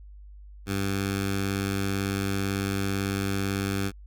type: tone with notch filter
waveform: 10% pulse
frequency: 98 Hz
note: G2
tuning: in tune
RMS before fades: -28 dBFS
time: 0.66-3.92 s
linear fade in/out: 50 ms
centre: 590 Hz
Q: 1.2
effects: added 50 Hz sine -43 dBFS peak until 4.06 s